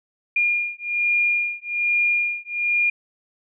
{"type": "beating tone pair", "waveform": "sine", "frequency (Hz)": [2416, 2417.2], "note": ["D7", "D7"], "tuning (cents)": [48, 49], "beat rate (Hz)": 1.2, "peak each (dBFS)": -22, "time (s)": [0.36, 2.9], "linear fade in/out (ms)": 5, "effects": []}